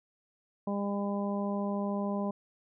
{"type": "harmonic tone", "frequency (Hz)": 201.5, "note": "G3", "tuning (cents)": 48, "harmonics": [1, 2, 3, 4, 5], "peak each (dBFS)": [-31, -39, -37, -42, -41], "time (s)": [0.67, 2.31], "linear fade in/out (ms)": 5, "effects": []}